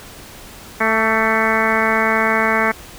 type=harmonic tone with a mistuned harmonic; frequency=221.2 Hz; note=A3; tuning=9 cents sharp; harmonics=1 / 2 / 3 / 4 / 5 / 6 / 7 / 8 / 9 / 10; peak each=-23 / -23 / -23 / -23 / -23 / -23 / -23 / -23 / -23 / -23 dBFS; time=0.8-2.72 s; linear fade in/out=10 ms; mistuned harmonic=5; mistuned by=+26 cents; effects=pink hiss -38 dBFS RMS until 2.98 s